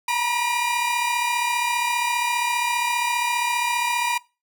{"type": "tone cluster", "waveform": "40% pulse", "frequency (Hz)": [936, 971, 2401], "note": ["A#5", "B5", "D7"], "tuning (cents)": [7, -30, 38], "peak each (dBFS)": [-27, -23, -25], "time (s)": [0.08, 4.18], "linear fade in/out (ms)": 5, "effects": ["noise-tail reverb RT60 0.3 s tail -23 dB re dry"]}